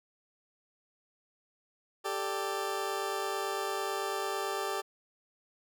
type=chord; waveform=20% pulse; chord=G suspended second; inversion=none; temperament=just; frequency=392 / 441 / 588 Hz; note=G4 / A4 / D5; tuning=0 / +4 / +2 cents; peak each=-30 / -33 / -35 dBFS; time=2.04-4.82 s; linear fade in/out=20 ms; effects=none